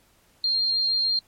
sine tone with amplitude modulation, 4202 Hz, C8, 7 cents sharp, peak -19 dBFS, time 0.44-1.19 s, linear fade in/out 2 ms, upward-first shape sine, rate 67.4 Hz, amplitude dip 25%, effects pink hiss -61 dBFS RMS until 1.27 s + MP3 64 kbps

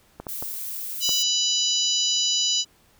clicks, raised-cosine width 1 ms, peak -20 dBFS, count 4, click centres 0.2 / 0.268 / 0.425 / 1.092 s
violet noise, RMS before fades -32 dBFS, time 0.28-1.23 s, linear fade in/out 10 ms
harmonic tone, 987.8 Hz, B5, in tune, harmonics 3 / 4 / 5 / 6 / 7, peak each -25 / -26 / -27 / -28 / -28 dBFS, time 1-2.65 s, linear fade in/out 50 ms
effects pink hiss -59 dBFS RMS until 2.99 s

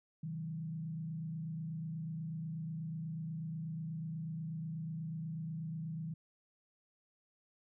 sine tone with frequency modulation, 160.5 Hz, E3, 46 cents flat, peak -38 dBFS, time 0.23-6.14 s, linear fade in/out 5 ms, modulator 28.2 Hz, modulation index 0.61, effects none

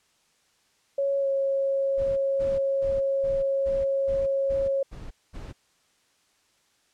sine tone with pitch glide, 554.4 to 546.5 Hz, C#5 to C#5, 0 to -25 cents, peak -22 dBFS, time 0.98-4.83 s, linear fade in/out 5 ms, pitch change -25 cents, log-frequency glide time 1.2-1.27 s
brown noise bursts, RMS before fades -38 dBFS, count 9, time 1.97-5.53 s, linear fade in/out 20 ms, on 200 ms, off 220 ms
effects white hiss -66 dBFS RMS until 6.93 s + low-pass 8000 Hz 12 dB/octave

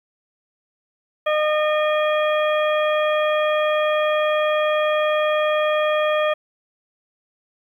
harmonic tone with a mistuned harmonic, 610 Hz, D#5, 34 cents flat, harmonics 1 / 2 / 3 / 4 / 5, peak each -18 / -24 / -28 / -30 / -32 dBFS, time 1.26-6.34 s, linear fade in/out 10 ms, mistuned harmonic 5, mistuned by +120 cents, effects 9-bit

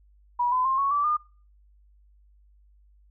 sine tone with pitch steps, 970 / 1014.1 / 1060.2 / 1108.5 / 1158.9 / 1211.6 Hz, B5 / B5 / C6 / C#6 / D6 / D#6, -31 / +46 / +23 / 0 / -23 / -46 cents, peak -21 dBFS, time 0.39-1.17 s, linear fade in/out 10 ms, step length 130 ms, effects noise-tail reverb RT60 0.4 s tail -23 dB re dry + added 50 Hz sine -55 dBFS peak until 3.1 s

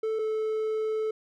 triangle tone pair in turn, 440 / 436 Hz, A4 / A4, 0 / -16 cents, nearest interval unison, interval 16 cents, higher first, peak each -24 dBFS, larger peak neither, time 0.03-0.19 / 0.19-1.11 s, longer second, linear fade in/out 5 ms, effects none

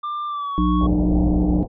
triangle tone with pitch glide, 1190 to 1110.3 Hz, D6 to C#6, +22 to +2 cents, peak -22 dBFS, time 0.03-0.87 s, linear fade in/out 10 ms, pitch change -120 cents, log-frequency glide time 0.27-0.59 s
harmonic tone, 60.3 Hz, B1, 41 cents flat, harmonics 1 / 3 / 5, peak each -20 / -20 / -20 dBFS, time 0.58-1.63 s, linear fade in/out 0 ms
pink low-pass noise, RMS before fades -25 dBFS, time 0.79-1.68 s, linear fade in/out 50 ms, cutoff 780 Hz, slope 48 dB/octave
effects resampled to 11025 Hz

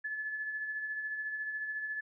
sine tone with tremolo, 1725 Hz, A6, 35 cents flat, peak -33 dBFS, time 0.04-2.01 s, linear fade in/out 10 ms, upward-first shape sine, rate 14 Hz, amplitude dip 40%, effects none

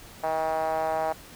5% pulse tone with band-pass filter, 159.2 Hz, D#3, 40 cents sharp, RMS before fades -27 dBFS, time 0.23-1.13 s, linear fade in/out 10 ms, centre 710 Hz, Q 4.9, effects pink hiss -47 dBFS RMS until 1.35 s

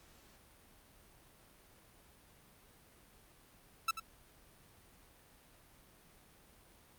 sawtooth tone with echo, 1318.5 Hz, E6, in tune, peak -26 dBFS, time 3.88-3.91 s, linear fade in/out 5 ms, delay 89 ms, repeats 1, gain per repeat -11 dB, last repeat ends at 3.999 s, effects pink hiss -63 dBFS RMS until 6.98 s + Opus 48 kbps

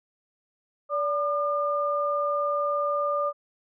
sine tone pair together, 578.3 / 1205 Hz, D5 / D6, -27 / +44 cents, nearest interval octave + minor second, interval 1271 cents, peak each -26 dBFS, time 0.89-3.33 s, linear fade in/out 50 ms, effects none

